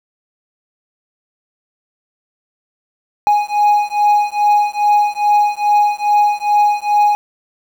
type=beating tone pair; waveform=triangle; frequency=829 / 831.4 Hz; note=G#5 / G#5; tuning=-3 / +2 cents; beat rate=2.4 Hz; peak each=-12 dBFS; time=3.27-7.15 s; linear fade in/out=0 ms; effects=7-bit